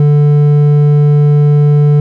sine tone with hard clipping, 146.83 Hz, D3, in tune, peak -6 dBFS, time 0-2 s, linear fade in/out 2 ms, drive 6 dB, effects none

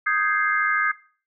sine chord, Ab major seventh, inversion second, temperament equal, 1244.5 / 1568 / 1661.2 / 2093 Hz, Eb6 / G6 / Ab6 / C7, 0 / 0 / 0 / 0 cents, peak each -24 / -25 / -24 / -25 dBFS, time 0.06-0.92 s, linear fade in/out 10 ms, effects noise-tail reverb RT60 0.4 s tail -18 dB re dry

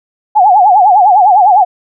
sine tone with vibrato, 784 Hz, G5, in tune, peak -3 dBFS, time 0.35-1.65 s, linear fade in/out 20 ms, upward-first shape sine, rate 9.9 Hz, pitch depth 170 cents each way, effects none

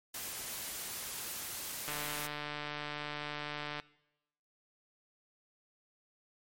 white noise, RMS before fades -41 dBFS, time 0.14-2.27 s, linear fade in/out 5 ms
click train, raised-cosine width 0.3 ms, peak -23 dBFS, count 285, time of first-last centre 1.88-3.799 s, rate 148 Hz
effects noise-tail reverb RT60 0.9 s tail -21 dB re dry + MP3 64 kbps

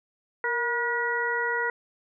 harmonic tone with a mistuned harmonic, 481.4 Hz, B4, 44 cents flat, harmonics 1 / 2 / 3 / 4, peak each -31 / -31 / -29 / -29 dBFS, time 0.44-1.7 s, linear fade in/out 2 ms, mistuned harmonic 1, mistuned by -48 cents, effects none

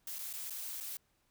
blue noise with dropouts, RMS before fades -42 dBFS, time 0.07-0.97 s, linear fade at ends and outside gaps 2 ms, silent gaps 0.185-0.189 / 0.33-0.336 / 0.498-0.505 / 0.802-0.807 s, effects pink hiss -75 dBFS RMS until 1.3 s

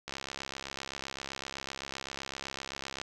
click train, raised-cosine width 0.2 ms, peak -20 dBFS, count 200, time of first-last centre 0.08-3.015 s, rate 67.8 Hz, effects none

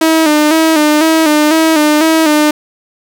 sawtooth tone with vibrato, 311.1 Hz, D#4, in tune, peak -3 dBFS, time 0.01-2.51 s, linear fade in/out 5 ms, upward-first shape square, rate 2 Hz, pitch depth 56 cents each way, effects none

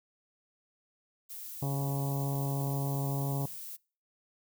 violet noise, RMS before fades -43 dBFS, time 1.29-3.77 s, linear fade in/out 20 ms
harmonic tone, 139.1 Hz, C#3, 6 cents sharp, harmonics 1 / 2 / 3 / 4 / 5 / 6 / 7 / 8, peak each -30 / -40 / -43 / -45 / -44 / -46 / -49 / -54 dBFS, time 1.62-3.46 s, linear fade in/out 5 ms
effects noise-tail reverb RT60 0.4 s tail -25 dB re dry

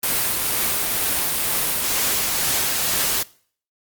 white noise with tremolo, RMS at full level -20 dBFS, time 0.03-3.23 s, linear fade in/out 5 ms, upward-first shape triangle, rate 2.1 Hz, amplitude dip 25%, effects noise-tail reverb RT60 0.5 s tail -21 dB re dry + Opus 32 kbps

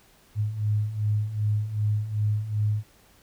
sine beating tone pair, 103.83 / 106.43 Hz, G#2 / G#2, 0 / +43 cents, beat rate 2.6 Hz, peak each -29 / -24 dBFS, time 0.35-2.84 s, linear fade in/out 50 ms, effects pink hiss -58 dBFS RMS until 3.22 s

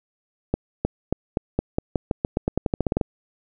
accelerating click train, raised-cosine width 2 ms, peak -7 dBFS, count 19, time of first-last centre 0.54-3.012 s, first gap 310 ms, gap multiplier 0.89, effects none

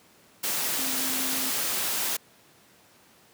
sine tone in noise, 262.8 Hz, C4, 8 cents sharp, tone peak -36 dBFS, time 0.78-1.5 s, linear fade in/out 10 ms, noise white, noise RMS -28 dBFS, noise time 0.43-2.17 s, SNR -11 dB, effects pink hiss -57 dBFS RMS until 3.33 s + high-pass 150 Hz 12 dB/octave

